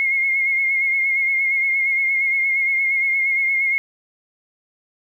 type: tone with vibrato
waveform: sine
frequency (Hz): 2150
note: C7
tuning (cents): +47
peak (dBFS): -16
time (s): 0-3.78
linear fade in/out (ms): 0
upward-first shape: sine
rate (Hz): 8.6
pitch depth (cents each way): 35
effects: 9-bit